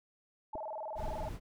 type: tone with vibrato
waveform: sine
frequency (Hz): 738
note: F#5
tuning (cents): -5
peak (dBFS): -38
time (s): 0.53-1.29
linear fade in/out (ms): 5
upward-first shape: square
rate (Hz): 20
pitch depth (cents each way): 280
type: clicks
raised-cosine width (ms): 2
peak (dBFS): -33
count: 2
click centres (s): 0.553 / 0.556
type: noise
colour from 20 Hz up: brown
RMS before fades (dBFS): -40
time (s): 0.95-1.4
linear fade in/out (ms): 50
effects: none